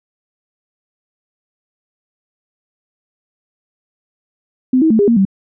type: tone with pitch steps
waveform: sine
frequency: 256.6 / 319.7 / 220.9 / 405.9 / 233.3 / 193.7 Hz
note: C4 / D#4 / A3 / G#4 / A#3 / G3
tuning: -34 / +47 / +7 / -40 / +2 / -20 cents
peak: -8 dBFS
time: 4.73-5.252 s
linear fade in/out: 5 ms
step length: 87 ms
effects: none